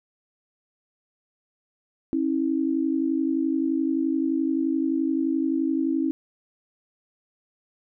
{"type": "tone pair together", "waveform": "sine", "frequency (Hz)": [271.1, 322.7], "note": ["C#4", "E4"], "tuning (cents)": [-38, -37], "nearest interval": "minor third", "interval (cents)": 301, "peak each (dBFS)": -24, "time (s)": [2.13, 6.11], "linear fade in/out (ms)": 0, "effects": []}